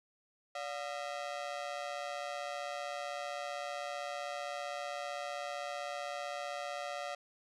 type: ring-modulated tone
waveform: sawtooth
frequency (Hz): 647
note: E5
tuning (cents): -32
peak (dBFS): -31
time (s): 0.55-7.15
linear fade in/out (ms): 5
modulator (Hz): 67.8
effects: low-pass 6000 Hz 12 dB/octave